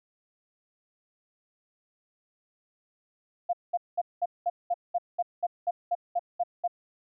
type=tone bursts; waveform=sine; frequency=701 Hz; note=F5; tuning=6 cents sharp; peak=-23 dBFS; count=14; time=3.49-6.678 s; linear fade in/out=10 ms; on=42 ms; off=200 ms; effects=none